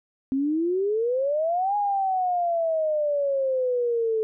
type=exponential two-way sweep; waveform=sine; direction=up then down; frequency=261.6 to 830.6 to 434.5 Hz; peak=-21 dBFS; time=0.32-4.23 s; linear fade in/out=0 ms; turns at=1.76 s; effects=none